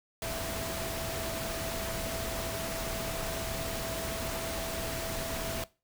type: tone in noise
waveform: sine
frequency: 659.3 Hz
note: E5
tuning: in tune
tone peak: -37 dBFS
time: 0.22-5.64 s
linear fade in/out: 2 ms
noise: pink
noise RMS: -36 dBFS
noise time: 0.22-5.64 s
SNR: -4 dB
effects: noise-tail reverb RT60 0.3 s tail -20 dB re dry